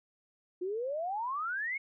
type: exponential sweep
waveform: sine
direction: up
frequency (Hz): 349.2 to 2228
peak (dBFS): -32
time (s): 0.61-1.78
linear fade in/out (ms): 10
effects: none